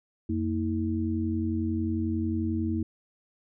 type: tone cluster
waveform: sine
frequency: 89.2 / 229.6 / 320.7 Hz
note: F2 / A#3 / E4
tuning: +37 / -26 / -48 cents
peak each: -30 dBFS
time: 0.29-2.83 s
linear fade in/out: 5 ms
effects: none